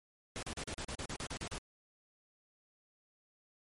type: noise bursts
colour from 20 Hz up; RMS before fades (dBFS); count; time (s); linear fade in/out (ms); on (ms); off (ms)
pink; -41; 12; 0.36-1.581; 0; 66; 39
effects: MP3 48 kbps